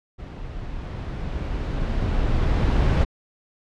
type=noise with level ramp; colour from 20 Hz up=brown; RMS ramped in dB=-35 to -17 dBFS; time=0.18-3.05 s; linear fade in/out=20 ms; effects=low-pass 4000 Hz 12 dB/octave